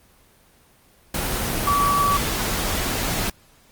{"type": "tone in noise", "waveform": "sine", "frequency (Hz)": 1144, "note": "D6", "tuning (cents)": -46, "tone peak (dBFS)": -17, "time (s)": [1.67, 2.17], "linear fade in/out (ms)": 5, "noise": "pink", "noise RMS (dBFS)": -24, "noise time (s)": [1.14, 3.3], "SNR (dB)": 4, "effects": ["pink hiss -55 dBFS RMS until 3.71 s", "Opus 24 kbps"]}